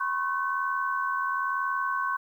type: tone cluster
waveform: sine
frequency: 1012 / 1093 / 1521 Hz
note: B5 / C#6 / F#6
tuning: +42 / -25 / +47 cents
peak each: -35 / -28 / -30 dBFS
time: 0-2.17 s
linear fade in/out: 10 ms
effects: 10-bit